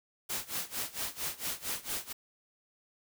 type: noise with tremolo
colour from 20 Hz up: white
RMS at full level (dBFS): -34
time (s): 0.29-2.13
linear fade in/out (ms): 10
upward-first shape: sine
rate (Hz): 4.4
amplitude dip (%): 90
effects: none